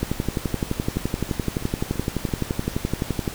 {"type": "two click trains", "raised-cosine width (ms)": 3, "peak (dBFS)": [-9, -21], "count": [39, 5], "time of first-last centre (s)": [[0.03, 3.278], [0.96, 2.289]], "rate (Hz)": [11.7, 3.01], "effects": ["pink hiss -36 dBFS RMS until 3.34 s"]}